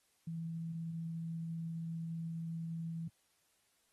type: tone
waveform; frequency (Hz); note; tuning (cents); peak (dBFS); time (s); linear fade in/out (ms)
sine; 164.81; E3; 0; -38; 0.27-3.08; 5
effects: white hiss -75 dBFS RMS until 3.92 s + AAC 32 kbps